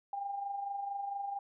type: tone with amplitude modulation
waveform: sine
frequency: 800 Hz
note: G5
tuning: 35 cents sharp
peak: -33 dBFS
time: 0.13-1.39 s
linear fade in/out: 2 ms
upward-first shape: sine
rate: 24.4 Hz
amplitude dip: 50%
effects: none